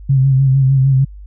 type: tone with vibrato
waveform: sine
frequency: 134.2 Hz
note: C3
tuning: 44 cents sharp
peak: -8 dBFS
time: 0.09-1.05 s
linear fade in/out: 10 ms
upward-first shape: sine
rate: 6.6 Hz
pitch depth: 44 cents each way
effects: added 50 Hz sine -31 dBFS peak until 1.26 s